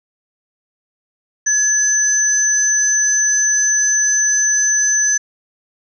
sine tone pair together, 1705 / 6076 Hz, G#6 / F#8, +45 / +45 cents, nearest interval octave + minor seventh, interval 2200 cents, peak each -19 / -13 dBFS, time 1.46-5.18 s, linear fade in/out 10 ms, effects none

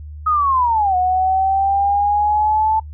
sine linear two-way sweep, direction down then up, 1272 to 728 to 880 Hz, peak -13 dBFS, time 0.26-2.8 s, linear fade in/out 10 ms, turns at 0.96 s, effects noise-tail reverb RT60 0.1 s tail -22 dB re dry + added 75 Hz sine -30 dBFS peak until 2.93 s

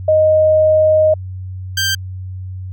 sine / 15% pulse tone pair in turn, 622.3 / 1573.1 Hz, D#5 / G6, 0 / +6 cents, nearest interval octave + major third, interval 1606 cents, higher second, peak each -8 dBFS, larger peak neither, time 0.08-1.14 / 1.77-1.95 s, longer first, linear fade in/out 5 ms, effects added 93 Hz sine -24 dBFS peak until 2.72 s

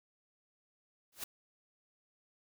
white noise with exponential growth, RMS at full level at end -36 dBFS, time 1.12-1.24 s, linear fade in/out 5 ms, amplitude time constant 26 ms, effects none

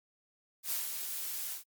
blue noise with ADSR envelope, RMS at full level -33 dBFS, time 0.63-1.64 s, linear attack 86 ms, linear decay 150 ms, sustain -5 dB, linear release 120 ms, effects Opus 48 kbps

